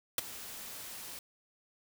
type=noise with ADSR envelope; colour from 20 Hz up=white; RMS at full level=-27 dBFS; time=0.18-1.19 s; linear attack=3 ms; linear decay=15 ms; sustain=-18 dB; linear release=3 ms; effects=none